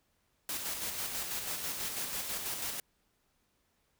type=noise with tremolo; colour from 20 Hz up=white; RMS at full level=-36 dBFS; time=0.49-2.8 s; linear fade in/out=2 ms; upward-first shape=square; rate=6.1 Hz; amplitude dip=35%; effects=pink hiss -75 dBFS RMS until 3.99 s